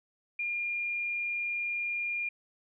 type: tone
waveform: sine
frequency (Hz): 2410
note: D7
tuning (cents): +44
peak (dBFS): -30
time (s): 0.39-2.29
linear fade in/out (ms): 5
effects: none